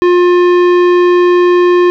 sine tone with tanh clipping, 354.9 Hz, F4, 28 cents sharp, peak -7 dBFS, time 0.02-1.9 s, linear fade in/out 0 ms, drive 15 dB, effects none

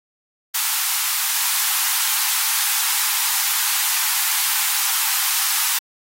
white high-pass noise, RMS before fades -20 dBFS, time 0.54-5.79 s, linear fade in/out 10 ms, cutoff 780 Hz, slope 96 dB/octave, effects AAC 48 kbps

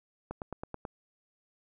click train, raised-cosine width 1 ms, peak -23 dBFS, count 6, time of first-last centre 0.31-0.852 s, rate 9.23 Hz, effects none

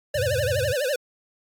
square tone with vibrato, 545 Hz, C#5, 29 cents flat, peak -23 dBFS, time 0.14-0.96 s, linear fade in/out 5 ms, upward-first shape sine, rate 12 Hz, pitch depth 180 cents each way
sine chord, E minor, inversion none, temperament just, 82.41 / 98.89 / 123.61 Hz, E2 / G2 / B2, 0 / +16 / +2 cents, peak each -33 / -30 / -31 dBFS, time 0.15-0.73 s, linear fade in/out 10 ms
effects AAC 64 kbps

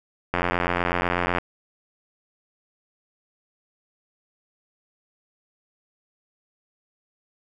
click train, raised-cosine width 0.5 ms, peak -7 dBFS, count 93, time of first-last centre 0.34-1.384 s, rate 88.1 Hz, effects none

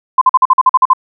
sine tone bursts, 1031 Hz, C6, 26 cents flat, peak -3 dBFS, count 10, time 0.18-0.934 s, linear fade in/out 5 ms, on 34 ms, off 46 ms, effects none

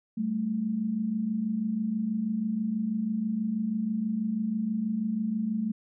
sine tone pair together, 194.02 / 220.2 Hz, G3 / A3, -18 / +2 cents, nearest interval major second, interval 220 cents, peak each -33 / -27 dBFS, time 0.17-5.72 s, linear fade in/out 10 ms, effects none

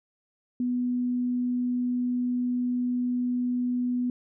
sine tone, 246.9 Hz, B3, in tune, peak -24 dBFS, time 0.6-4.1 s, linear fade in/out 2 ms, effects none

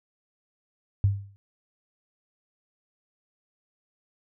sine tone with exponential decay, 99.4 Hz, G2, 25 cents sharp, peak -15 dBFS, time 1.04-1.36 s, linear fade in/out 0 ms, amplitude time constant 68 ms, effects none

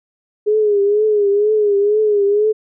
sine tone with vibrato, 415.4 Hz, G#4, in tune, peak -11 dBFS, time 0.46-2.53 s, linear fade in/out 20 ms, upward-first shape triangle, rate 2.1 Hz, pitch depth 81 cents each way, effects none

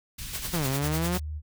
pink band-stop noise, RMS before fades -37 dBFS, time 0.18-0.77 s, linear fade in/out 10 ms, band 130 to 2600 Hz, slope 12 dB/octave
white noise with tremolo, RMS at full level -32 dBFS, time 0.33-1.2 s, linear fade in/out 5 ms, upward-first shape triangle, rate 10 Hz, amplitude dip 100%
sawtooth exponential two-way sweep, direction down then up, 185 to 130 to 185 Hz, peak -22 dBFS, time 0.53-1.18 s, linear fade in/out 10 ms, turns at 0.67 s
sine tone with vibrato, 76 Hz, D#2, 40 cents flat, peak -31 dBFS, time 0.8-1.42 s, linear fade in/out 50 ms, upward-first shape triangle, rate 6.3 Hz, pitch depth 15 cents each way
effects none

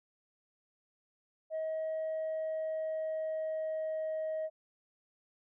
sine tone with pitch glide, 635 to 630.6 Hz, D#5 to D#5, +35 to +23 cents, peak -31 dBFS, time 1.5-4.5 s, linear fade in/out 50 ms, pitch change -12 cents, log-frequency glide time 1.96-4.17 s, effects tanh soft clip ceiling -31 dBFS

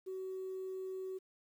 sine tone, 376.9 Hz, F#4, 32 cents sharp, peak -38 dBFS, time 0.06-1.19 s, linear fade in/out 20 ms, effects tanh soft clip ceiling -36 dBFS + 11-bit

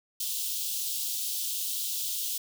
white high-pass noise, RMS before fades -32 dBFS, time 0.2-2.38 s, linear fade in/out 5 ms, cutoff 3000 Hz, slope 48 dB/octave, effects none

